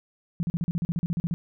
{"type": "tone bursts", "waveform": "sine", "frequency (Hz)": 170, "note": "F3", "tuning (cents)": -46, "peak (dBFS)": -23, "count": 14, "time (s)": [0.4, 1.34], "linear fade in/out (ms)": 0, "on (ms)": 30, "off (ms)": 40, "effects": []}